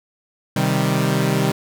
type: chord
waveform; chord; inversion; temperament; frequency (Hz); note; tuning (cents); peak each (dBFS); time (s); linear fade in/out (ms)
sawtooth; C minor; none; equal; 130.81 / 155.56 / 196; C3 / Eb3 / G3; 0 / 0 / 0; -17; 0.56-1.52; 5
effects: none